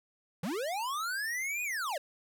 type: linear two-way sweep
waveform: square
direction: up then down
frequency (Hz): 146.83 to 2500 to 517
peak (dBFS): -33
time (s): 0.43-1.98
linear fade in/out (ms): 5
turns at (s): 1.63
effects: none